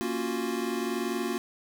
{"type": "chord", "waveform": "square", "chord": "Gb major seventh", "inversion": "first", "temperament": "equal", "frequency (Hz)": [233.1, 277.2, 349.2, 370], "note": ["Bb3", "Db4", "F4", "Gb4"], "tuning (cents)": [0, 0, 0, 0], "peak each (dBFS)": [-34, -37, -34, -35], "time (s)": [0.01, 1.38], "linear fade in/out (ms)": 0, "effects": []}